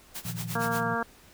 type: noise with tremolo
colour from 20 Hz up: white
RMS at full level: -36 dBFS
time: 0.14-0.84 s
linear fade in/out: 20 ms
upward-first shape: sine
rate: 8.5 Hz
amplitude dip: 90%
type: chord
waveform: sine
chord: Bb suspended fourth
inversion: none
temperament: just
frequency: 116.54 / 155.39 / 174.81 Hz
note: Bb2 / Eb3 / F3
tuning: 0 / -2 / +2 cents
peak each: -36 / -40 / -37 dBFS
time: 0.25-0.95 s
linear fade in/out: 5 ms
type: harmonic tone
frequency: 231.7 Hz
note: A#3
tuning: 10 cents flat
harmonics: 1 / 2 / 3 / 4 / 5 / 6 / 7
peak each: -34 / -34 / -34 / -34 / -34 / -34 / -34 dBFS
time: 0.55-1.03 s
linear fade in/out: 5 ms
effects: pink hiss -55 dBFS RMS until 1.33 s